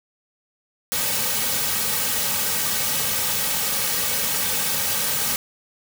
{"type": "noise with comb filter", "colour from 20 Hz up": "white", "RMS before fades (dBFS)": -23, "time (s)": [0.92, 5.36], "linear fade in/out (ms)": 0, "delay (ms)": 2.9, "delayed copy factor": -0.8, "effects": []}